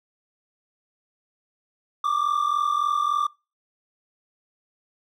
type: tone pair together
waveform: triangle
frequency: 1156.5 / 1200 Hz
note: D6 / D6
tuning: -27 / +37 cents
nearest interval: minor second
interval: 64 cents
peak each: -21 dBFS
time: 2.04-3.27 s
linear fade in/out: 5 ms
effects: noise-tail reverb RT60 0.3 s tail -25 dB re dry + tanh soft clip ceiling -14 dBFS